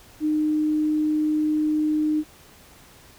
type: tone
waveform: sine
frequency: 305.9 Hz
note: D#4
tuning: 29 cents flat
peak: -19 dBFS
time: 0.2-2.24 s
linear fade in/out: 50 ms
effects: pink hiss -50 dBFS RMS until 3.18 s